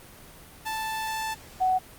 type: tone pair in turn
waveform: sawtooth / sine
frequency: 880 / 745.4 Hz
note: A5 / F#5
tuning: 0 / +13 cents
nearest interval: minor third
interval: 287 cents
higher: first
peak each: -25 / -20 dBFS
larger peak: second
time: 0.65-1.35 / 1.6-1.79 s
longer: first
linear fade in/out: 20 ms
effects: pink hiss -48 dBFS RMS until 1.98 s + Opus 32 kbps